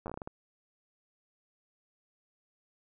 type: slowing click train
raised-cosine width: 1 ms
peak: -25 dBFS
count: 9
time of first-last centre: 0.06-0.275 s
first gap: 9 ms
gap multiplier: 1.3
effects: none